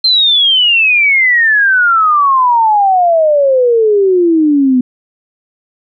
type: exponential sweep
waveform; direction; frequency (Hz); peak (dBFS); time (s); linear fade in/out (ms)
sine; down; 4176 to 246.9; -6; 0.04-4.81; 5
effects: none